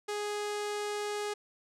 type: tone with low-pass filter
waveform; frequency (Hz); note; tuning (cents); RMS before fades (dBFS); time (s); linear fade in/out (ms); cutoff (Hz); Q
sawtooth; 415.3; G#4; 0; -35; 0.08-1.34; 10; 8700; 1.1
effects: none